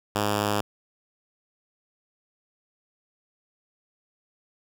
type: tone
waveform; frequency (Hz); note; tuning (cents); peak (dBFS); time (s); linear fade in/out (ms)
5% pulse; 103.83; G#2; 0; -12; 0.15-0.61; 5
effects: none